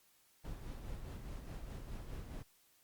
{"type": "noise with tremolo", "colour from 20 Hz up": "brown", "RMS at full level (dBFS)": -44, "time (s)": [0.44, 2.43], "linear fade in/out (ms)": 10, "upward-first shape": "sine", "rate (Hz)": 4.8, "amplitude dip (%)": 45, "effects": ["white hiss -70 dBFS RMS until 2.83 s", "Opus 48 kbps"]}